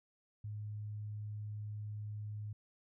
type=tone; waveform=sine; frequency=105.3 Hz; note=G#2; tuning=24 cents sharp; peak=-40 dBFS; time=0.44-2.53 s; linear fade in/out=5 ms; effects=none